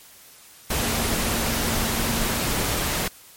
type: tone in noise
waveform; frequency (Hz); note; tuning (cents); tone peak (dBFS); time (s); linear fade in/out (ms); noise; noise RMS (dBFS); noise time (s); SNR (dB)
sine; 229.5; A#3; -27; -31; 0.81-2.44; 5; pink; -24; 0.7-3.08; -10
effects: white hiss -48 dBFS RMS until 3.36 s + MP3 64 kbps